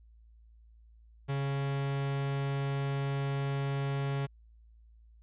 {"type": "tone", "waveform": "45% pulse", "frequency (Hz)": 138.59, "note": "C#3", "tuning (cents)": 0, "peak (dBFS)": -30, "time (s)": [1.28, 4.27], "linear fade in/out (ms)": 20, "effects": ["added 56 Hz sine -55 dBFS peak until 5.22 s", "resampled to 8000 Hz"]}